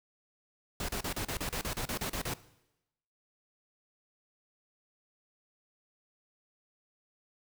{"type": "noise bursts", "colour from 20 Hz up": "pink", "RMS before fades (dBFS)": -35, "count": 13, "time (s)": [0.8, 2.338], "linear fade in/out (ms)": 2, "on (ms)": 86, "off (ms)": 35, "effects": ["noise-tail reverb RT60 0.9 s tail -18 dB re dry"]}